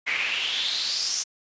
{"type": "noise with band-pass filter sweep", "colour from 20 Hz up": "pink", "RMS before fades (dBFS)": -27, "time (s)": [0.06, 1.24], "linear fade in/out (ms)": 20, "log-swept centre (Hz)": [2100, 6200], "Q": 5.3, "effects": ["resampled to 16000 Hz"]}